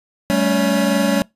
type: tone cluster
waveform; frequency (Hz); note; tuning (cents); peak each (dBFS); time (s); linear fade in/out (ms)
square; 194.6 / 218.6 / 280.2 / 561; G3 / A3 / C#4 / C#5; -12 / -11 / +19 / +21; -21; 0.3-1.22; 0
effects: noise-tail reverb RT60 0.2 s tail -25 dB re dry + resampled to 32000 Hz